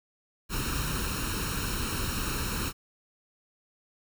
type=noise with comb filter; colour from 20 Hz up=pink; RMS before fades=-31 dBFS; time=0.49-2.73 s; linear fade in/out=50 ms; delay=0.73 ms; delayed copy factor=+0.75; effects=none